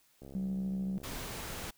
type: click train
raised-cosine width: 2 ms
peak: -36 dBFS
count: 63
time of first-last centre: 0.22-1.134 s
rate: 67.8 Hz
type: tone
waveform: sine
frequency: 189.8 Hz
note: F#3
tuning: 44 cents sharp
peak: -32 dBFS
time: 0.35-0.98 s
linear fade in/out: 0 ms
type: noise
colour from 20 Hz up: pink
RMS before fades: -41 dBFS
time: 1.03-1.71 s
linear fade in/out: 10 ms
effects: white hiss -68 dBFS RMS until 1.77 s